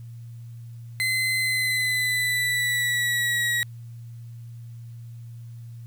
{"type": "tone with pitch glide", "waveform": "35% pulse", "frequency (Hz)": [2049, 1911.8], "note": ["C7", "A#6"], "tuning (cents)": [-37, 43], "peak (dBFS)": -20, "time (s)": [1, 3.63], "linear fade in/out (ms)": 0, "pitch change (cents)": -120, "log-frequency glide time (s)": [1.39, 3.46], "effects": ["added 117 Hz sine -37 dBFS peak until 5.86 s", "white hiss -63 dBFS RMS until 5.86 s"]}